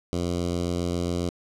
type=tone with notch filter; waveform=10% pulse; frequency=87.31 Hz; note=F2; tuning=in tune; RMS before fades=-27 dBFS; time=0.13-1.29 s; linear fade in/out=0 ms; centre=1700 Hz; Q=0.61; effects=low-pass 8000 Hz 12 dB/octave